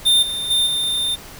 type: tone with level steps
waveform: square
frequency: 3614 Hz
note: A7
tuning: 46 cents sharp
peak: -12 / -23 / -15 / -19 dBFS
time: 0.05-1.16 s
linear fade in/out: 20 ms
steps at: 0.22 / 0.5 / 0.66 s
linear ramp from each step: 10 ms
effects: pink hiss -38 dBFS RMS until 1.39 s